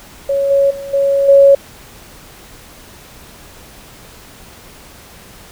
sine tone with level steps, 555 Hz, C#5, 2 cents sharp, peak -12 / -8 / -24 / -10 / -3 dBFS, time 0.29-1.55 s, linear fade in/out 5 ms, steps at 0.5 / 0.7 / 0.93 / 1.28 s, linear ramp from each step 10 ms, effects pink hiss -39 dBFS RMS until 5.51 s

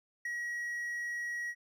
triangle tone with ADSR envelope, 1909 Hz, A#6, 41 cents sharp, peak -31 dBFS, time 0.25-1.55 s, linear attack 5 ms, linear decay 12 ms, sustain -2 dB, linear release 55 ms, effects none

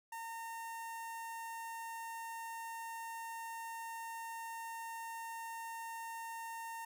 sawtooth tone with notch filter, 914 Hz, A#5, 34 cents flat, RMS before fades -45 dBFS, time 0.12-6.85 s, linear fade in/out 5 ms, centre 4100 Hz, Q 0.93, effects none

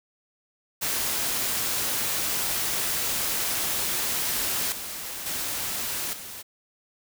white noise with level steps, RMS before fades -27 / -35 / -30 / -39 dBFS, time 0.81-6.43 s, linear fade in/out 20 ms, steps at 4.72 / 5.26 / 6.13 s, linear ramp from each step 2 ms, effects none

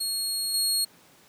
25% pulse tone with level steps, 4300 Hz, C8, 47 cents sharp, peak -22 / -18 dBFS, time 0-0.85 s, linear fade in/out 10 ms, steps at 0.54 s, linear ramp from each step 2 ms, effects pink hiss -56 dBFS RMS until 1.28 s + high-pass 150 Hz 12 dB/octave

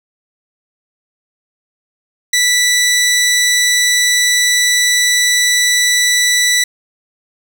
15% pulse tone, 1970 Hz, B6, 5 cents flat, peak -4 dBFS, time 2.33-6.64 s, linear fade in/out 5 ms, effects none

